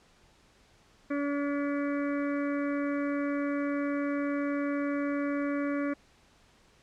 harmonic tone, 285.5 Hz, D4, 49 cents flat, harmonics 1 / 2 / 4 / 5 / 6 / 7 / 8, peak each -29 / -35 / -41 / -43 / -45 / -46 / -47 dBFS, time 1.1-5.94 s, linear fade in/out 10 ms, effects pink hiss -62 dBFS RMS until 6.82 s + low-pass 7000 Hz 12 dB/octave

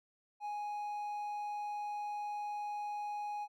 triangle tone with hard clipping, 830.6 Hz, G#5, in tune, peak -38 dBFS, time 0.4-3.48 s, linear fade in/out 50 ms, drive 6 dB, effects none

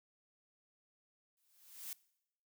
blue noise with exponential growth, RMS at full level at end -42 dBFS, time 1.37-1.93 s, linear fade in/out 2 ms, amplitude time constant 120 ms, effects noise-tail reverb RT60 0.8 s tail -22 dB re dry

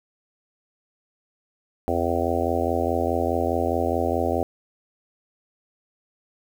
harmonic tone, 84.8 Hz, E2, 50 cents sharp, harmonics 1 / 3 / 4 / 5 / 6 / 7 / 8 / 9, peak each -29 / -29 / -29 / -29 / -29 / -29 / -29 / -29 dBFS, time 1.88-4.43 s, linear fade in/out 0 ms, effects 8-bit

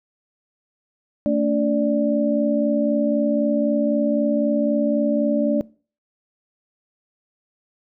sine tone cluster, 223.8 / 287.7 / 586 Hz, A3 / D4 / D5, +30 / -36 / -4 cents, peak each -21 dBFS, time 1.26-5.61 s, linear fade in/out 0 ms, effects noise-tail reverb RT60 0.4 s tail -23 dB re dry

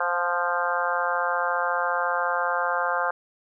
harmonic tone with a mistuned harmonic, 174.61 Hz, F3, in tune, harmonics 3 / 4 / 5 / 6 / 7 / 8 / 9, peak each -30 / -30 / -30 / -30 / -30 / -30 / -30 dBFS, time 0-3.11 s, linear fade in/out 5 ms, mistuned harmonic 4, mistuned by +23 cents, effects none

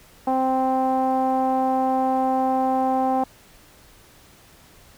sawtooth tone with low-pass filter, 261.2 Hz, C4, 3 cents flat, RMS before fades -21 dBFS, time 0.27-3.24 s, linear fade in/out 5 ms, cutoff 840 Hz, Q 5.8, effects pink hiss -51 dBFS RMS until 4.97 s

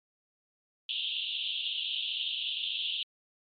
pink band-pass noise, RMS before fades -34 dBFS, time 0.89-3.03 s, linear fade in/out 2 ms, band 2800 to 3700 Hz, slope 96 dB/octave, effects MP3 32 kbps

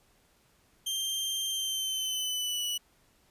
sawtooth tone with pitch glide, 3161 to 2949 Hz, G7 to F#7, +14 to -6 cents, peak -27 dBFS, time 0.86-2.78 s, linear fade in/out 10 ms, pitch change -120 cents, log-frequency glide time 1.5-2.65 s, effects pink hiss -66 dBFS RMS until 3.3 s + resampled to 32000 Hz

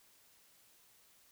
silence, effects white hiss -66 dBFS RMS until 1.31 s

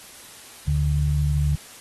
sine tone pair together, 72.77 / 145.8 Hz, D2 / D3, -15 / -12 cents, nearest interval octave, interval 1203 cents, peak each -21 dBFS, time 0.67-1.56 s, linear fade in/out 10 ms, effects white hiss -44 dBFS RMS until 1.8 s + AAC 32 kbps

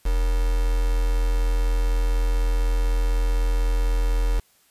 sine tone with quantisation, 42.03 Hz, E1, 34 cents sharp, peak -18 dBFS, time 0.05-4.4 s, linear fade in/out 10 ms, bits 5, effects white hiss -60 dBFS RMS until 4.7 s + resampled to 32000 Hz

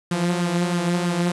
sawtooth tone with flanger, 174.61 Hz, F3, in tune, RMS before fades -22 dBFS, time 0.11-1.32 s, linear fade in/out 5 ms, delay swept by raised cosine 0.61 to 6.31 ms, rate 3.1 Hz, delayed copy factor +0.5, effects resampled to 24000 Hz + 7-bit

